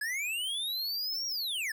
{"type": "linear two-way sweep", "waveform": "square", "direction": "up then down", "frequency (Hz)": [1661.2, 5670, 1661.2], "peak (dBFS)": -32, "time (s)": [0.01, 1.72], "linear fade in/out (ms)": 5, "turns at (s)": 1.27, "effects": []}